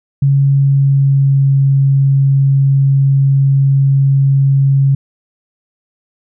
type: tone with pitch glide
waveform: sine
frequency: 138.59 to 137.16 Hz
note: C#3 to C#3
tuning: 0 to -18 cents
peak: -7 dBFS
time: 0.22-4.95 s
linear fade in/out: 5 ms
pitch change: -18 cents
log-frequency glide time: 0.47-1.56 s
effects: none